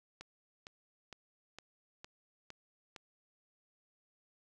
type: click train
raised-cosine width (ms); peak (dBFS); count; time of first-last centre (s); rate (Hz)
0.2; -30; 7; 0.21-2.962; 2.18
effects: none